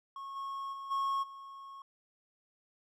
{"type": "tone with level steps", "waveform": "triangle", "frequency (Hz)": 1094, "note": "C#6", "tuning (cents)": -23, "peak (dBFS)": [-39, -35, -39, -28, -44], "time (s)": [0.16, 1.82], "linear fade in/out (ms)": 2, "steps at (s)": [0.35, 0.72, 0.9, 1.22], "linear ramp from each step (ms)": 20, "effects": []}